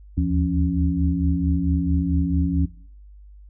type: tone cluster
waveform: sine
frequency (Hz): 75.6 / 80.1 / 172.5 / 276.3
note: D#2 / E2 / F3 / C#4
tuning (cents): -49 / -49 / -21 / -6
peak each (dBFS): -24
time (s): 0.17-2.66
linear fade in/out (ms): 10
effects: noise-tail reverb RT60 0.5 s tail -18 dB re dry + added 50 Hz sine -42 dBFS peak until 3.49 s